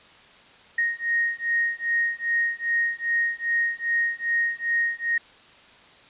sine beating tone pair, 1864.7 / 1867.2 Hz, A#6 / A#6, 0 / +2 cents, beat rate 2.5 Hz, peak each -25 dBFS, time 0.78-5.18 s, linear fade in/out 5 ms, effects white hiss -51 dBFS RMS until 6.09 s + resampled to 8000 Hz

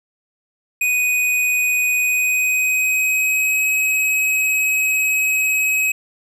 square tone with pitch glide, 2489 to 2547 Hz, D#7 to D#7, 0 to +40 cents, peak -16 dBFS, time 0.81-5.92 s, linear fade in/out 5 ms, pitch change +40 cents, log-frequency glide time 1.97-3.64 s, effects none

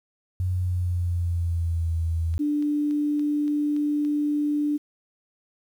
sine tone with pitch glide, 91.4 to 82.37 Hz, F#2 to E2, -21 to -1 cents, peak -22 dBFS, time 0.4-2.38 s, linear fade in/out 0 ms, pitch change -180 cents, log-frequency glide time 0.51-1.93 s
click train, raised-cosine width 0.2 ms, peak -31 dBFS, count 7, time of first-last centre 2.34-4.049 s, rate 3.51 Hz
sine tone, 294.9 Hz, D4, 7 cents sharp, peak -21 dBFS, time 2.39-4.78 s, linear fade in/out 20 ms
effects 9-bit

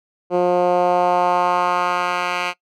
10% pulse tone with band-pass filter sweep, 178.1 Hz, F3, 34 cents sharp, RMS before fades -18 dBFS, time 0.3-2.54 s, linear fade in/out 50 ms, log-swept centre 430 to 2100 Hz, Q 1.7, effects noise-tail reverb RT60 0.1 s tail -22 dB re dry

